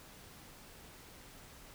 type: silence
effects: pink hiss -55 dBFS RMS until 1.74 s